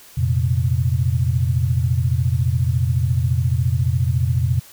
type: chord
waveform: sine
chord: F suspended fourth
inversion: none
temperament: equal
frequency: 87.31 / 116.54 / 130.81 Hz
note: F2 / Bb2 / C3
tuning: 0 / 0 / 0 cents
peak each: -20 dBFS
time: 0.17-4.6 s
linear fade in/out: 10 ms
effects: white hiss -45 dBFS RMS until 4.72 s